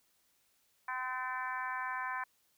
harmonic tone with a mistuned harmonic, 255.9 Hz, C4, 38 cents flat, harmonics 3 / 4 / 5 / 6 / 7 / 8 / 9, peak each -45 / -38 / -48 / -42 / -42 / -53 / -49 dBFS, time 0.88-2.24 s, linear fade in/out 5 ms, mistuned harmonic 7, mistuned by -17 cents, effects white hiss -73 dBFS RMS until 2.57 s

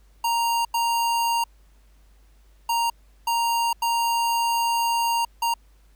square tone bursts at uneven times, 932 Hz, A#5, 1 cent flat, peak -21 dBFS, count 6, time 0.24-0.65 / 0.74-1.44 / 2.69-2.9 / 3.27-3.73 / 3.82-5.25 / 5.42-5.54 s, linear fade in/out 5 ms, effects added 50 Hz sine -52 dBFS peak until 5.95 s + pink hiss -64 dBFS RMS until 5.95 s

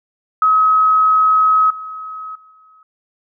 sine tone with level steps, 1276 Hz, D#6, 43 cents sharp, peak -9 / -26 / -43 / -45 dBFS, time 0.42-2.83 s, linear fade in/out 2 ms, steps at 1.7 / 2.35 / 2.51 s, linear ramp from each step 5 ms, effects none

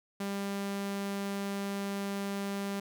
sawtooth tone, 198.9 Hz, G3, 25 cents sharp, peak -29 dBFS, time 0.2-2.8 s, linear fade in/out 5 ms, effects none

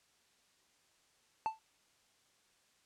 triangle tone with exponential decay, 882 Hz, A5, 4 cents sharp, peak -26 dBFS, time 1.46-1.59 s, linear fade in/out 0 ms, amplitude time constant 28 ms, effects white hiss -71 dBFS RMS until 2.85 s + low-pass 8000 Hz 12 dB/octave

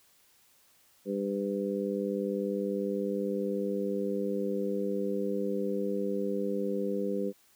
harmonic tone, 99.9 Hz, G2, 33 cents sharp, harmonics 2 / 3 / 4 / 5, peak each -33 / -37 / -34 / -34 dBFS, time 1.05-7.33 s, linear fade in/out 50 ms, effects white hiss -64 dBFS RMS until 7.55 s

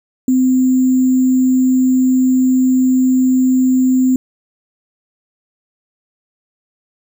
sine tone with sample-and-hold, 257.3 Hz, C4, 29 cents flat, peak -9 dBFS, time 0.28-4.16 s, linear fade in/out 2 ms, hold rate 7350 Hz, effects none

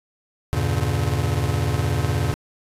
square chord, E diminished seventh, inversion none, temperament just, 82.41 / 98.89 / 118.67 / 142.4 Hz, E2 / G2 / Bb2 / Db3, 0 / +16 / +31 / +47 cents, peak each -26 dBFS, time 0.53-2.34 s, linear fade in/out 0 ms, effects resampled to 32000 Hz

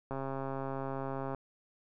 click train, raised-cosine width 1 ms, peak -24 dBFS, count 168, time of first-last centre 0.11-1.347 s, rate 135 Hz, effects none

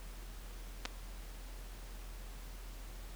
clicks, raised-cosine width 0.2 ms, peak -20 dBFS, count 2, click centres 0.853 / 0.857 s, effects added 42 Hz sine -45 dBFS peak until 3.15 s + pink hiss -55 dBFS RMS until 3.15 s

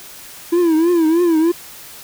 triangle tone with vibrato, 333 Hz, E4, 18 cents sharp, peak -9 dBFS, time 0.52-1.52 s, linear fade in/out 10 ms, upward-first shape triangle, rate 3.2 Hz, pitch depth 130 cents each way, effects white hiss -37 dBFS RMS until 2.03 s

